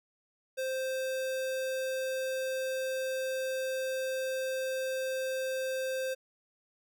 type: tone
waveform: square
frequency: 523.3 Hz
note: C5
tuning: in tune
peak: -32 dBFS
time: 0.57-6.15 s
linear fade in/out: 20 ms
effects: none